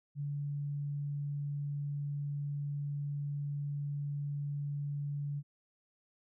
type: tone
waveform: sine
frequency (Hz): 143.9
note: D3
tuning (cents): -35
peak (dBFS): -34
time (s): 0.15-5.43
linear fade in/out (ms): 50
effects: none